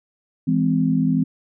sine chord, E augmented, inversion none, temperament just, 164.81 / 206 / 257.5 Hz, E3 / G#3 / B#3, 0 / -14 / -28 cents, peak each -20 / -23 / -19 dBFS, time 0.47-1.24 s, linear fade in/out 10 ms, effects none

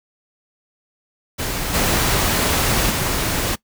pink noise with level steps, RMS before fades -24 / -18 / -21 dBFS, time 1.38-3.56 s, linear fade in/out 20 ms, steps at 1.73 / 2.89 s, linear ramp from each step 20 ms, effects noise-tail reverb RT60 0.1 s tail -21 dB re dry

